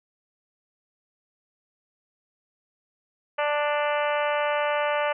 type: harmonic tone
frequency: 294.5 Hz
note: D4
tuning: 5 cents sharp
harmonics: 2 / 3 / 4 / 5 / 6 / 7 / 8 / 9 / 10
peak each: -25 / -29 / -31 / -33 / -35 / -36 / -37 / -38 / -39 dBFS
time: 3.38-5.13 s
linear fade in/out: 10 ms
effects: none